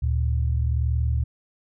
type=tone pair together; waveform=sine; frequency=73.42 / 114.71 Hz; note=D2 / A#2; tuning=0 / -27 cents; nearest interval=minor sixth; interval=773 cents; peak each=-21 / -25 dBFS; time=0.02-1.24 s; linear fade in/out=10 ms; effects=none